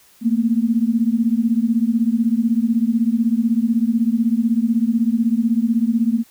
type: beating tone pair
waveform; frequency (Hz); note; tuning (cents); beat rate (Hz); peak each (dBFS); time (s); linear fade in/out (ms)
sine; 223.2 / 239.2; A3 / A#3; +25 / +45; 16; -17 / -18; 0.21-6.24; 50
effects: white hiss -52 dBFS RMS until 6.3 s